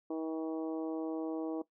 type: harmonic tone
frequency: 160 Hz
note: D#3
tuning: 49 cents sharp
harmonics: 2 / 3 / 4 / 5 / 6 / 7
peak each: -35 / -41 / -45 / -49 / -53 / -54 dBFS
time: 0.1-1.62 s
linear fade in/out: 5 ms
effects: noise-tail reverb RT60 0.1 s tail -17 dB re dry